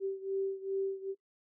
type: beating tone pair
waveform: sine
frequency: 387.6 / 390.1 Hz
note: G4 / G4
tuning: -20 / -8 cents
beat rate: 2.5 Hz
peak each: -34 / -37 dBFS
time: 0-1.15 s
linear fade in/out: 50 ms
effects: noise-tail reverb RT60 0.1 s tail -18 dB re dry